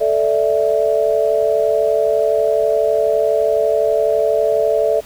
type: chord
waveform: sine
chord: A suspended fourth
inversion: none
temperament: equal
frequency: 440 / 587.3 / 659.3 Hz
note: A4 / D5 / E5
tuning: 0 / 0 / 0 cents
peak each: -17 dBFS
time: 0-5.01 s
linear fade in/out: 20 ms
effects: pink hiss -41 dBFS RMS until 5.05 s